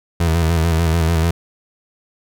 30% pulse tone with vibrato, 82.41 Hz, E2, in tune, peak -11 dBFS, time 0.2-1.31 s, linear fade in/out 5 ms, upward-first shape square, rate 6.8 Hz, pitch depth 47 cents each way, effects none

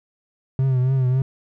triangle tone with vibrato, 130 Hz, C3, 11 cents flat, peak -14 dBFS, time 0.59-1.22 s, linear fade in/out 2 ms, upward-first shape triangle, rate 3.6 Hz, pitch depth 71 cents each way, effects none

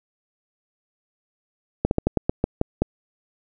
slowing click train, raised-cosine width 2 ms, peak -5 dBFS, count 9, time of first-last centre 1.85-2.82 s, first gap 61 ms, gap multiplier 1.19, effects none

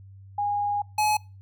sine / square tone pair in turn, 820 / 848.4 Hz, G#5 / G#5, -22 / +37 cents, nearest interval minor second, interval 59 cents, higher second, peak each -23 / -21 dBFS, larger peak second, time 0.38-0.82 / 0.98-1.17 s, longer first, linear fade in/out 5 ms, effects noise-tail reverb RT60 0.3 s tail -24 dB re dry + added 97 Hz sine -44 dBFS peak until 1.41 s

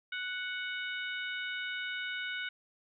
harmonic tone, 740 Hz, F#5, in tune, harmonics 2 / 3 / 4 / 5, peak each -37 / -41 / -43 / -45 dBFS, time 0.12-2.49 s, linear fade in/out 5 ms, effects none

